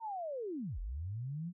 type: linear two-way sweep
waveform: sine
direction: down then up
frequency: 932.3 to 38.48 to 182.1 Hz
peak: -37 dBFS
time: 0-1.53 s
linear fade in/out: 50 ms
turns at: 0.79 s
effects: none